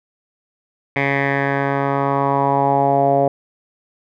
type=tone with low-pass filter sweep; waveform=10% pulse; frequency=139.1 Hz; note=C#3; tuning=6 cents sharp; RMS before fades=-17 dBFS; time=0.96-3.28 s; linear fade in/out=2 ms; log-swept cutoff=2200 to 630 Hz; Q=4.4; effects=none